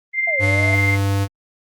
sine tone with tremolo, 2093 Hz, C7, in tune, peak -15 dBFS, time 0.13-0.98 s, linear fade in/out 50 ms, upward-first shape sine, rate 20 Hz, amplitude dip 45%
sine linear two-way sweep, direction down then up, 698.5 to 523.3 to 677 Hz, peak -24 dBFS, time 0.27-0.75 s, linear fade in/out 5 ms, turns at 0.39 s
square tone, 99 Hz, G2, 18 cents sharp, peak -17 dBFS, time 0.39-1.28 s, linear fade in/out 50 ms
effects Opus 32 kbps

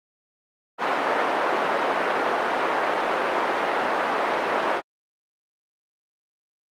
pink band-pass noise, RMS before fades -23 dBFS, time 0.78-4.82 s, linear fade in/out 50 ms, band 510 to 1500 Hz, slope 12 dB/octave, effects high-pass 200 Hz 12 dB/octave + Opus 48 kbps

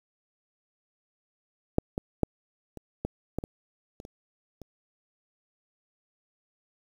clicks, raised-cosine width 2 ms, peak -8 / -16 / -9 / -27 / -16 / -16 / -22 / -29 / -30 / -30 dBFS, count 10, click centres 1.784 / 1.979 / 2.233 / 2.773 / 3.05 / 3.386 / 3.439 / 4.001 / 4.051 / 4.617 s, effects 8-bit

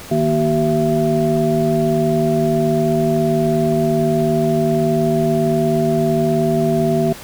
sine tone cluster, 156.9 / 235.5 / 382.4 / 670 Hz, D#3 / A#3 / G4 / E5, +15 / +18 / -43 / +28 cents, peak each -19 dBFS, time 0.11-7.13 s, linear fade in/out 5 ms, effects pink hiss -35 dBFS RMS until 7.23 s

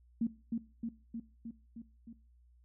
sine tone with echo, 230 Hz, A#3, 23 cents flat, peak -28 dBFS, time 0.21-0.27 s, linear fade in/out 5 ms, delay 310 ms, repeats 6, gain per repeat -3 dB, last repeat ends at 2.13 s, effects noise-tail reverb RT60 0.4 s tail -19 dB re dry + added 60 Hz sine -61 dBFS peak until 2.64 s

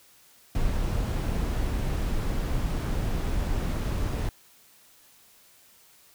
brown noise, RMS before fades -27 dBFS, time 0.55-4.29 s, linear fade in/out 2 ms, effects white hiss -57 dBFS RMS until 6.14 s

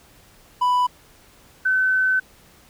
triangle / sine tone pair in turn, 991 / 1521.3 Hz, B5 / F#6, +6 / +48 cents, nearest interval perfect fifth, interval 742 cents, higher second, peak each -14 / -16 dBFS, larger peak first, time 0.61-0.87 / 1.65-2.2 s, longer second, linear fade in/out 10 ms, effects pink hiss -52 dBFS RMS until 2.69 s

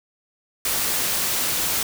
white noise, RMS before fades -23 dBFS, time 0.65-1.83 s, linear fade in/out 2 ms, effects none

